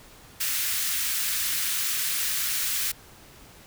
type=high-pass noise; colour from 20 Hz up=white; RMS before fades=-27 dBFS; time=0.4-2.92 s; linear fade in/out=10 ms; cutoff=1400 Hz; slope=24 dB/octave; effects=pink hiss -50 dBFS RMS until 3.66 s